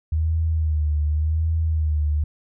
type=tone with vibrato; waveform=sine; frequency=77.78 Hz; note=D#2; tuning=in tune; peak=-18 dBFS; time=0.12-2.24 s; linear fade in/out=5 ms; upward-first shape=sine; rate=0.88 Hz; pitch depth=69 cents each way; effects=none